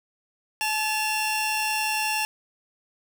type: tone pair together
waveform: sawtooth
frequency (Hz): 862.1 / 2737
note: A5 / F7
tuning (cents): -36 / -36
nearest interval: octave + minor sixth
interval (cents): 2000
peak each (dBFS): -23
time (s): 0.61-2.25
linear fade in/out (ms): 0
effects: none